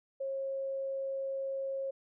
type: tone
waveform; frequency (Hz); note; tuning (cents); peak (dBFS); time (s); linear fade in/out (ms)
sine; 541; C#5; -42; -33; 0.2-1.91; 10
effects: none